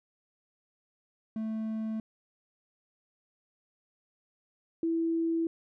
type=tone pair in turn; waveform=triangle / sine; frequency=220 / 329.9 Hz; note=A3 / E4; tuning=0 / +1 cents; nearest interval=perfect fifth; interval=701 cents; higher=second; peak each=-29 / -26 dBFS; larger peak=second; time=1.36-2 / 4.83-5.47 s; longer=neither; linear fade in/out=2 ms; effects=none